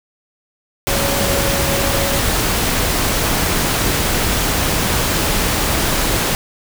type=tone in noise; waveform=sine; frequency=554.4 Hz; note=C#5; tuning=in tune; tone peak=-22 dBFS; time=0.89-2.19 s; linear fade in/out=0 ms; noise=pink; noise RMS=-17 dBFS; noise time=0.87-6.35 s; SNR=-8 dB; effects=none